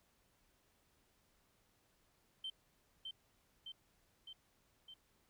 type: tone with echo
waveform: sine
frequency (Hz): 3112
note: G7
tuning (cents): -13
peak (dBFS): -40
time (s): 2.44-2.5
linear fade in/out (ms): 5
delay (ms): 610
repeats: 4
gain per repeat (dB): -3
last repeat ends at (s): 4.94
effects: tanh soft clip ceiling -37 dBFS + pink hiss -75 dBFS RMS until 5.29 s